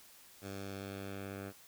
10% pulse tone with low-pass filter sweep, 98 Hz, G2, in tune, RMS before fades -44 dBFS, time 0.41-1.53 s, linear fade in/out 50 ms, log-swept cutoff 8500 to 1900 Hz, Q 1.1, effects white hiss -59 dBFS RMS until 1.67 s

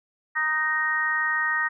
harmonic tone with a mistuned harmonic, 311.1 Hz, D#4, in tune, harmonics 3 / 4 / 5 / 6, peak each -34 / -29 / -31 / -23 dBFS, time 0.35-1.69 s, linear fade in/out 20 ms, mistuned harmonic 5, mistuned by -17 cents, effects none

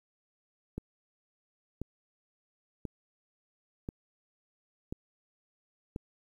click train, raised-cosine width 3 ms, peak -23 dBFS, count 6, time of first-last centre 0.78-5.961 s, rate 0.965 Hz, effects 10-bit

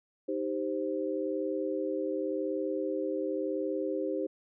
sine chord, C minor, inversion first, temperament equal, 311.1 / 392 / 523.3 Hz, Eb4 / G4 / C5, 0 / 0 / 0 cents, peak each -34 dBFS, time 0.28-4.27 s, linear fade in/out 10 ms, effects none

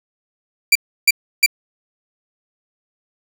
sawtooth tone bursts, 2349 Hz, D7, in tune, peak -5 dBFS, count 3, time 0.72-1.462 s, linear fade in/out 5 ms, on 34 ms, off 320 ms, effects none

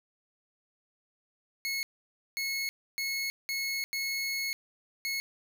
25% pulse tone bursts at uneven times, 2183 Hz, C#7, 27 cents flat, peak -27 dBFS, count 6, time 1.65-1.83 / 2.37-2.69 / 2.98-3.3 / 3.49-3.84 / 3.93-4.53 / 5.05-5.2 s, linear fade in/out 0 ms, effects none

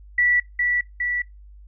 sine tone with echo, 1955 Hz, B6, 18 cents flat, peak -15 dBFS, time 0.18-0.4 s, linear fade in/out 5 ms, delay 410 ms, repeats 2, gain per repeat -3 dB, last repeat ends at 1.22 s, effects noise-tail reverb RT60 0.2 s tail -24 dB re dry + added 50 Hz sine -42 dBFS peak until 1.67 s

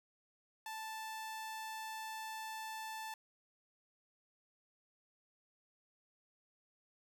sawtooth tone, 880 Hz, A5, in tune, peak -39 dBFS, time 0.66-3.14 s, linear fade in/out 2 ms, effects none

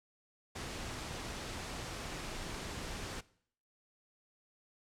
pink noise, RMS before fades -42 dBFS, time 0.55-3.21 s, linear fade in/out 10 ms, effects noise-tail reverb RT60 0.6 s tail -20 dB re dry + low-pass 8000 Hz 12 dB/octave

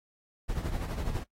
brown noise with tremolo, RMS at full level -30 dBFS, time 0.48-1.24 s, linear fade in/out 20 ms, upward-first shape triangle, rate 12 Hz, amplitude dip 65%, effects noise-tail reverb RT60 0.1 s tail -18 dB re dry + AAC 48 kbps

